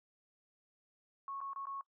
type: tone with dropouts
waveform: sine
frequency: 1100 Hz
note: C#6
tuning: 14 cents flat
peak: -40 dBFS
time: 1.28-1.81 s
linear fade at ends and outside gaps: 1 ms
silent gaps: 1.405-1.413 / 1.533-1.56 / 1.655-1.669 s
effects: noise-tail reverb RT60 0.1 s tail -21 dB re dry